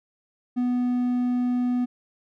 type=tone; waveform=triangle; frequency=246.9 Hz; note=B3; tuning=in tune; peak=-19 dBFS; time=0.56-1.86 s; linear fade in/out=20 ms; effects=none